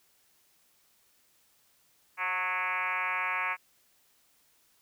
sine tone with frequency modulation, 1661.2 Hz, G#6, in tune, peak -28 dBFS, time 2.17-3.57 s, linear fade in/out 50 ms, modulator 187 Hz, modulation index 4.3, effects white hiss -67 dBFS RMS until 4.81 s

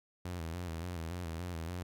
sawtooth tone with vibrato, 85.2 Hz, F2, 42 cents flat, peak -34 dBFS, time 0.25-1.83 s, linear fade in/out 5 ms, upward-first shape square, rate 3.5 Hz, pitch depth 76 cents each way, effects none

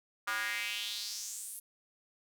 square tone with high-pass filter sweep, 109.9 Hz, A2, 2 cents flat, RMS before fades -38 dBFS, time 0.27-1.6 s, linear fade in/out 10 ms, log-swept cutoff 1300 to 11000 Hz, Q 3.5, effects none

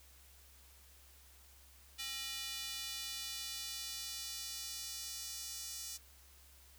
square tone with high-pass filter sweep, 268.5 Hz, C4, 45 cents sharp, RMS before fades -44 dBFS, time 1.98-5.98 s, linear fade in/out 20 ms, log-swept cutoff 3200 to 5800 Hz, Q 1.5, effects added 67 Hz sine -62 dBFS peak until 6.78 s + white hiss -63 dBFS RMS until 6.78 s

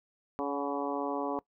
harmonic tone with a mistuned harmonic, 141.5 Hz, C#3, 36 cents sharp, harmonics 2 / 3 / 4 / 5 / 6 / 7 / 8, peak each -35 / -37 / -38 / -39 / -40 / -40 / -41 dBFS, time 0.39-1.39 s, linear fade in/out 0 ms, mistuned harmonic 5, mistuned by +35 cents, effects noise-tail reverb RT60 0.1 s tail -21 dB re dry

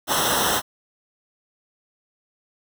pink noise with comb filter, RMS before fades -21 dBFS, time 0.07-0.62 s, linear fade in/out 50 ms, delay 0.43 ms, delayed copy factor -1, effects none

